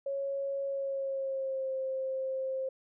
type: tone with pitch glide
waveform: sine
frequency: 552 to 528 Hz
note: C#5 to C5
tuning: -7 to +16 cents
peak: -31 dBFS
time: 0.06-2.69 s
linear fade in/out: 5 ms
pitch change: -77 cents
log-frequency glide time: 0.66-1.73 s
effects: none